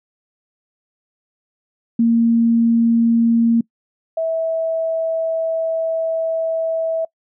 sine tone pair in turn, 231.2 / 651.3 Hz, A#3 / E5, -14 / -21 cents, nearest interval octave + tritone, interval 1793 cents, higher second, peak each -11 / -17 dBFS, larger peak first, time 1.99-3.61 / 4.17-7.05 s, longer second, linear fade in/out 5 ms, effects noise-tail reverb RT60 0.1 s tail -24 dB re dry

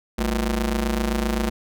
sawtooth ring-modulated tone, 138.9 Hz, C#3, 4 cents sharp, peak -14 dBFS, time 0.18-1.5 s, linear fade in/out 10 ms, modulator 83.3 Hz, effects none

